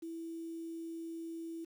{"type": "tone with quantisation", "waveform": "sine", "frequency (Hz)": 330, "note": "E4", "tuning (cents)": 2, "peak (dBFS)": -40, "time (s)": [0.02, 1.65], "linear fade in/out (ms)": 10, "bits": 10, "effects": []}